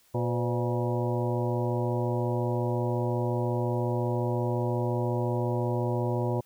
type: harmonic tone with a mistuned harmonic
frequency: 120 Hz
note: B2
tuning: 49 cents flat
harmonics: 1 / 2 / 3 / 4 / 5 / 6 / 7 / 8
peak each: -28 / -35 / -32 / -34 / -36 / -42 / -40 / -38 dBFS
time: 0.14-6.41 s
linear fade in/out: 10 ms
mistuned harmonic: 4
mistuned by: +90 cents
effects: white hiss -63 dBFS RMS until 6.45 s